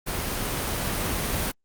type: noise with level ramp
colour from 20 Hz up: pink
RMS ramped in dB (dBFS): -29 to -26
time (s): 0.06-1.52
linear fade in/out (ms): 20
effects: Opus 32 kbps